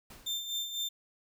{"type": "noise with exponential decay", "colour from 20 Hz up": "pink", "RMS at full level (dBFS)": -48, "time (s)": [0.1, 0.66], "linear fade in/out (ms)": 5, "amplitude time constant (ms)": 120}
{"type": "tone with tremolo", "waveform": "35% pulse", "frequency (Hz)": 3584, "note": "A7", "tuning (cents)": 31, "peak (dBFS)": -29, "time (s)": [0.26, 0.89], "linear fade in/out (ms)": 10, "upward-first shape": "sine", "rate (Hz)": 4, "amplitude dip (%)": 60}
{"effects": []}